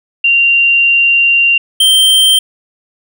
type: tone pair in turn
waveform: sine / square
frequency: 2770 / 3137 Hz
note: F7 / G7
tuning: -15 / +1 cents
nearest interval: major second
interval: 216 cents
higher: second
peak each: -6 dBFS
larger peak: neither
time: 0.24-1.58 / 1.8-2.39 s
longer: first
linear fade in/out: 5 ms
effects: none